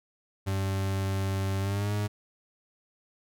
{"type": "tone with pitch glide", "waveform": "40% pulse", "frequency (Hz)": [96.9, 103.85], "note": ["G2", "G#2"], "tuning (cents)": [-20, 0], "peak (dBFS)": -26, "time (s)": [0.46, 2.08], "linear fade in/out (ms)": 20, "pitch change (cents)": 120, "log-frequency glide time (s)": [1.59, 1.93], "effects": []}